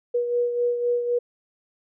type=beating tone pair; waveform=sine; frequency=482.2 / 486.1 Hz; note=B4 / B4; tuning=-41 / -28 cents; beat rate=3.9 Hz; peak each=-21 / -30 dBFS; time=0.14-1.19 s; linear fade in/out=10 ms; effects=none